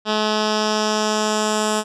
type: tone with low-pass filter sweep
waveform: 10% pulse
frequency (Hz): 214.1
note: A3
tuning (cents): -47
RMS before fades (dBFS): -20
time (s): 0.05-1.84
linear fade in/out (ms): 50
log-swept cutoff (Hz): 4300 to 8400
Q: 2.6
effects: none